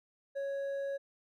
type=tone with hard clipping; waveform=sine; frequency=554 Hz; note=C#5; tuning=1 cent flat; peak=-35 dBFS; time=0.35-0.98 s; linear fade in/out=20 ms; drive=4 dB; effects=none